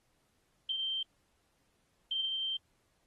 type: tone bursts at uneven times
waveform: sine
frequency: 3136 Hz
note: G7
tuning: in tune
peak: -32 dBFS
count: 2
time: 0.69-1.03 / 2.11-2.57 s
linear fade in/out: 5 ms
effects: pink hiss -75 dBFS RMS until 3.06 s + AAC 32 kbps